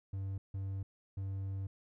triangle tone bursts at uneven times, 97 Hz, G2, 18 cents flat, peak -34 dBFS, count 3, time 0.13-0.38 / 0.54-0.83 / 1.17-1.67 s, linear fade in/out 5 ms, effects none

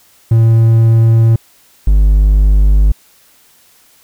triangle tone pair in turn, 113.6 / 50.6 Hz, A#2 / G#1, -44 / -44 cents, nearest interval octave + major second, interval 1400 cents, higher first, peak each -3 dBFS, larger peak neither, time 0.31-1.36 / 1.87-2.92 s, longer neither, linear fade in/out 5 ms, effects white hiss -48 dBFS RMS until 4.03 s

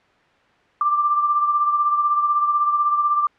sine beating tone pair, 1180 / 1196 Hz, D6 / D6, +8 / +31 cents, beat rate 16 Hz, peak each -16 / -25 dBFS, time 0.81-3.27 s, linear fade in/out 2 ms, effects white hiss -56 dBFS RMS until 3.38 s + low-pass 2000 Hz 12 dB/octave

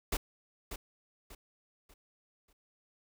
pink noise with echo, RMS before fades -32 dBFS, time 0.12-0.17 s, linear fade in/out 5 ms, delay 590 ms, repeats 4, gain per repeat -9 dB, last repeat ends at 2.53 s, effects none

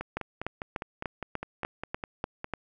two click trains, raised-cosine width 0.5 ms, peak -19 / -16 dBFS, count 13 / 9, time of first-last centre 0.01-2.444 / 0.17-2.537 s, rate 4.93 / 3.38 Hz, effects none

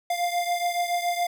square beating tone pair, 698.5 / 705.6 Hz, F5 / F5, 0 / +18 cents, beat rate 7.1 Hz, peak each -26 / -30 dBFS, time 0.1-1.27 s, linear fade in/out 5 ms, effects none

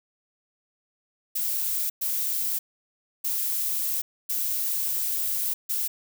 violet noise bursts at uneven times, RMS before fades -27 dBFS, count 5, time 1.35-1.9 / 2.01-2.59 / 3.24-4.02 / 4.29-5.54 / 5.69-5.88 s, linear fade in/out 10 ms, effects none

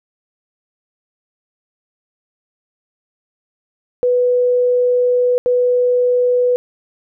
sine tone bursts at uneven times, 493.9 Hz, B4, in tune, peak -11 dBFS, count 2, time 4.03-5.38 / 5.46-6.56 s, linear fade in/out 0 ms, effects none

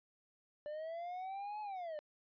triangle linear two-way sweep, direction up then down, 587.3 to 856 to 587.3 Hz, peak -39 dBFS, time 0.66-1.99 s, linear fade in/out 0 ms, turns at 1.61 s, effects resampled to 11025 Hz

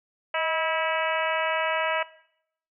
harmonic tone with a mistuned harmonic, 324.6 Hz, E4, 27 cents flat, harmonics 2 / 3 / 4 / 5 / 6 / 7 / 8 / 9, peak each -29 / -31 / -32 / -33 / -34 / -34 / -35 / -36 dBFS, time 0.34-2.03 s, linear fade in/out 5 ms, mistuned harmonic 2, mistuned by -43 cents, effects noise-tail reverb RT60 0.7 s tail -18 dB re dry

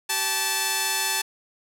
5% pulse tone pair together, 386.6 / 875 Hz, G4 / A5, -24 / -10 cents, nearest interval octave + major second, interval 1414 cents, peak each -21 / -11 dBFS, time 0.09-1.22 s, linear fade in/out 10 ms, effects none

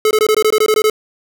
square tone bursts, 431 Hz, A4, 36 cents flat, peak -10 dBFS, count 11, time 0.05-0.899 s, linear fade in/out 2 ms, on 59 ms, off 20 ms, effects none

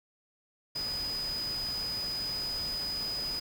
sine tone in noise, 4978 Hz, D#8, in tune, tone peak -32 dBFS, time 0.75-3.4 s, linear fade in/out 10 ms, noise pink, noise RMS -43 dBFS, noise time 0.75-3.4 s, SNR +8 dB, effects none

